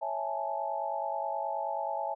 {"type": "chord", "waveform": "sine", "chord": "A major seventh", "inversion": "first", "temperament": "equal", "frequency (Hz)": [554.4, 659.3, 830.6, 880], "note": ["C#5", "E5", "G#5", "A5"], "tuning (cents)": [0, 0, 0, 0], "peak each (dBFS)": [-39, -36, -35, -36], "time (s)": [0.01, 2.15], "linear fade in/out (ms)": 20, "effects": []}